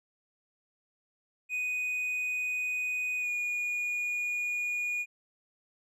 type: tone with pitch glide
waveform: triangle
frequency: 2489 to 2445 Hz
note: D#7 to D#7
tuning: 0 to -31 cents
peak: -28 dBFS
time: 1.49-5.06 s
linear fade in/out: 50 ms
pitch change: -31 cents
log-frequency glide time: 3.18-3.29 s
effects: none